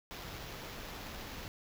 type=noise with sample-and-hold; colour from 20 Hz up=pink; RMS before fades=-45 dBFS; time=0.11-1.48 s; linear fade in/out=0 ms; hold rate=8820 Hz; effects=none